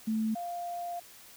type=tone pair in turn; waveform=sine; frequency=219.8 / 697.8 Hz; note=A3 / F5; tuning=-2 / -2 cents; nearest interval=octave + minor sixth; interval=2000 cents; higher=second; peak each=-27 / -34 dBFS; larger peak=first; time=0.07-0.35 / 0.35-1 s; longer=second; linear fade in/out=10 ms; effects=white hiss -53 dBFS RMS until 1.36 s